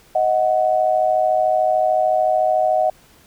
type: tone pair together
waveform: sine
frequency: 627.4 / 741 Hz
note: D#5 / F#5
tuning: +14 / +2 cents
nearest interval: minor third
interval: 288 cents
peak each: -17 dBFS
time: 0.15-2.9 s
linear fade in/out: 5 ms
effects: pink hiss -51 dBFS RMS until 3.26 s